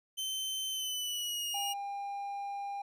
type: tone with pitch glide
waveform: sawtooth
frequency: 3084 to 2861 Hz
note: G7 to F7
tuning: -29 to +41 cents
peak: -31 dBFS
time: 0.17-1.74 s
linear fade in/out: 20 ms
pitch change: -130 cents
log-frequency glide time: 0.7-1.47 s
type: tone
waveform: triangle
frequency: 802 Hz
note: G5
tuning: 39 cents sharp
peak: -34 dBFS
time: 1.54-2.82 s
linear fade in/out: 5 ms
effects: none